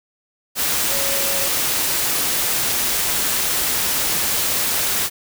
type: tone in noise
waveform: sine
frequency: 554.4 Hz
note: C#5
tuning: in tune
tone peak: -28 dBFS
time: 0.88-1.5 s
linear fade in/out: 50 ms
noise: white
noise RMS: -20 dBFS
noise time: 0.55-5.1 s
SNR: -11 dB
effects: none